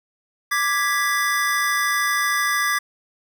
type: chord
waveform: square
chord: G# diminished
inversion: second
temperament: equal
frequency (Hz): 1174.7 / 1661.2 / 1975.5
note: D6 / G#6 / B6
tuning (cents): 0 / 0 / 0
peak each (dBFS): -24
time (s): 0.51-2.79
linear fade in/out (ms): 10
effects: none